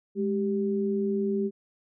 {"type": "tone pair together", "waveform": "sine", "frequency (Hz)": [207.7, 391.4], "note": ["G#3", "G4"], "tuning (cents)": [0, -3], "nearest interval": "major seventh", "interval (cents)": 1097, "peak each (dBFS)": -27, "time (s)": [0.15, 1.51], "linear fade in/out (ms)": 50, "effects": []}